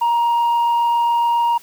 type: tone with frequency modulation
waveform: sine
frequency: 941 Hz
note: A#5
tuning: 16 cents sharp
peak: -11 dBFS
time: 0.01-1.58 s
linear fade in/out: 10 ms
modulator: 27.2 Hz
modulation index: 0.22
effects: tanh soft clip ceiling -13 dBFS + white hiss -46 dBFS RMS until 1.62 s